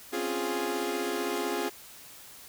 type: chord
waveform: sawtooth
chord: Db major seventh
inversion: third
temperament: equal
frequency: 261.6 / 277.2 / 349.2 / 415.3 Hz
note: C4 / Db4 / F4 / Ab4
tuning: 0 / 0 / 0 / 0 cents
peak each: -34 / -34 / -29 / -29 dBFS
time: 0.12-1.7 s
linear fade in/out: 20 ms
effects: white hiss -49 dBFS RMS until 2.48 s